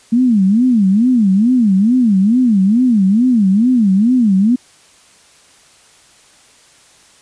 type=tone with vibrato; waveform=sine; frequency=220 Hz; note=A3; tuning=in tune; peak=-8 dBFS; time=0.12-4.56 s; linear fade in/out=10 ms; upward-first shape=sine; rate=2.3 Hz; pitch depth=270 cents each way; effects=white hiss -47 dBFS RMS until 7.21 s + resampled to 22050 Hz